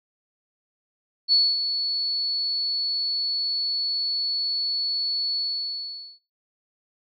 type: tone with ADSR envelope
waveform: sine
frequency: 4418 Hz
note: C#8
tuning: 7 cents flat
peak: -14 dBFS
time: 1.28-6.19 s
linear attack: 43 ms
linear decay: 240 ms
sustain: -9 dB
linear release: 820 ms
effects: noise-tail reverb RT60 0.5 s tail -21 dB re dry + MP3 48 kbps